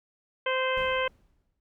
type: harmonic tone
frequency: 519 Hz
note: C5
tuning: 14 cents flat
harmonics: 1 / 2 / 3 / 4 / 5 / 6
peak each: -28 / -31 / -33 / -34 / -35 / -36 dBFS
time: 0.46-1.08 s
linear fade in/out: 5 ms
type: noise with exponential decay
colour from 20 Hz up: brown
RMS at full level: -40 dBFS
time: 0.77-1.6 s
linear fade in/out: 2 ms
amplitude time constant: 180 ms
effects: none